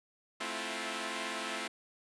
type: chord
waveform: 5% pulse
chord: F major seventh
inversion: first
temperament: equal with one note detuned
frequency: 217.7 / 261.6 / 329.6 / 349.2 Hz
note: A3 / C4 / E4 / F4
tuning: -18 / 0 / 0 / 0 cents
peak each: -30 dBFS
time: 0.4-1.68 s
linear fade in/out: 10 ms
effects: resampled to 22050 Hz